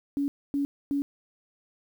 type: tone bursts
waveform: sine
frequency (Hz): 282.3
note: C#4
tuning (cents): +32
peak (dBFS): -24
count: 3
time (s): 0.17-1.02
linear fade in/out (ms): 0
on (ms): 110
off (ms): 260
effects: 9-bit